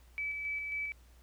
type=tone with tremolo; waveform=sine; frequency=2300 Hz; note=D7; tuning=37 cents flat; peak=-33 dBFS; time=0.18-0.92 s; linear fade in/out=0 ms; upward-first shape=square; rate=3.7 Hz; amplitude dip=30%; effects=added 60 Hz sine -56 dBFS peak until 1.22 s + pink hiss -66 dBFS RMS until 1.22 s